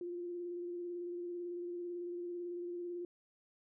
sine tone with vibrato, 350 Hz, F4, 4 cents sharp, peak -39 dBFS, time 0.01-3.05 s, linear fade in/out 2 ms, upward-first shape square, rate 18 Hz, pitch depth 18 cents each way, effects none

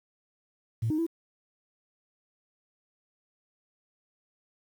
sine tone with pitch steps, 112.9 / 309.1 / 331.6 Hz, A2 / D#4 / E4, +45 / -11 / +10 cents, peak -24 dBFS, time 0.82-1.066 s, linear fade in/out 10 ms, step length 82 ms, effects tanh soft clip ceiling -21 dBFS + 9-bit

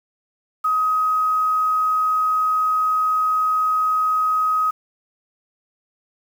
sine tone with quantisation, 1262 Hz, D#6, 24 cents sharp, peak -16 dBFS, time 0.64-4.71 s, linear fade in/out 10 ms, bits 7, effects none

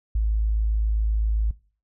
sine tone, 53.8 Hz, A1, 38 cents flat, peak -19 dBFS, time 0.15-1.51 s, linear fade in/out 5 ms, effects noise-tail reverb RT60 0.4 s tail -21 dB re dry

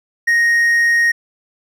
triangle tone, 1868 Hz, A#6, 3 cents sharp, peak -9 dBFS, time 0.27-1.12 s, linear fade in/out 10 ms, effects none

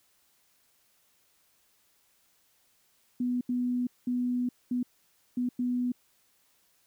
sine tone bursts at uneven times, 246.9 Hz, B3, in tune, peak -26 dBFS, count 6, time 3.2-3.41 / 3.49-3.87 / 4.07-4.49 / 4.71-4.83 / 5.37-5.49 / 5.59-5.92 s, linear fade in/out 5 ms, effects white hiss -68 dBFS RMS until 6.86 s

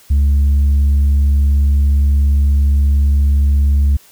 sine tone, 70.7 Hz, C#2, 35 cents sharp, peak -6 dBFS, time 0.1-3.97 s, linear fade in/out 10 ms, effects tanh soft clip ceiling -8 dBFS + white hiss -46 dBFS RMS until 4.11 s

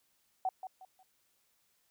sine tone with echo, 752 Hz, F#5, 28 cents sharp, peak -29 dBFS, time 0.45-0.49 s, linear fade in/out 2 ms, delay 180 ms, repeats 3, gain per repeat -10 dB, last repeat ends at 1.03 s, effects white hiss -74 dBFS RMS until 1.9 s

